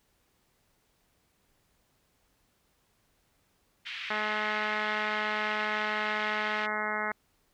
pink band-pass noise, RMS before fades -39 dBFS, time 3.85-6.67 s, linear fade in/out 20 ms, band 1900 to 3300 Hz, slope 24 dB/octave
harmonic tone, 212.6 Hz, G#3, 41 cents sharp, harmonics 1 / 2 / 3 / 4 / 5 / 6 / 7 / 8 / 9 / 10, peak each -42 / -41 / -39 / -37 / -40 / -37 / -37 / -38 / -38 / -38 dBFS, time 4.1-7.12 s, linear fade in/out 5 ms
effects pink hiss -71 dBFS RMS until 7.53 s

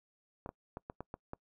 clicks, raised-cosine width 1 ms, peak -27 dBFS, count 7, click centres 0.461 / 0.491 / 0.771 / 0.899 / 1.006 / 1.141 / 1.334 s, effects noise-tail reverb RT60 0.1 s tail -25 dB re dry

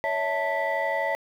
sine tone cluster, 561 / 653 / 887 / 1970 Hz, C#5 / E5 / A5 / B6, +21 / -17 / +14 / -5 cents, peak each -28 dBFS, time 0.04-1.15 s, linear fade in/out 0 ms, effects tanh soft clip ceiling -18 dBFS + 9-bit

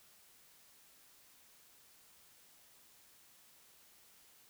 silence, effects white hiss -64 dBFS RMS until 4.49 s

